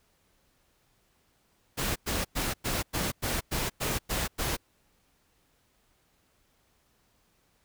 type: noise bursts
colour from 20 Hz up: pink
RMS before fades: -30 dBFS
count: 10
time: 1.77-4.57 s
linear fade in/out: 20 ms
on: 190 ms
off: 100 ms
effects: pink hiss -69 dBFS RMS until 7.64 s